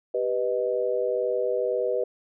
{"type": "chord", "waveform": "sine", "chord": "G augmented", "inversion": "none", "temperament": "equal", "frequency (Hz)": [392, 493.9, 622.3], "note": ["G4", "B4", "D#5"], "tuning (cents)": [0, 0, 0], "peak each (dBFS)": [-29, -25, -29], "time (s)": [0.14, 2.04], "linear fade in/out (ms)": 5, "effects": []}